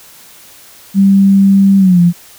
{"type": "tone with pitch glide", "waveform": "sine", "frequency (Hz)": [196, 173.61], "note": ["G3", "F3"], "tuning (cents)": [0, -10], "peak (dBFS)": -4, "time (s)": [0.94, 2.13], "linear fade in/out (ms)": 50, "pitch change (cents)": -210, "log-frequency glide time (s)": [1.78, 2], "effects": ["white hiss -39 dBFS RMS until 2.38 s"]}